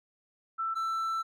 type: tone pair in turn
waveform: sine / triangle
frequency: 1331 / 1331 Hz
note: E6 / E6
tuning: +16 / +16 cents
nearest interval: unison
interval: 0 cents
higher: neither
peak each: -29 / -27 dBFS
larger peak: second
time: 0.58-0.75 / 0.75-1.23 s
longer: second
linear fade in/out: 20 ms
effects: none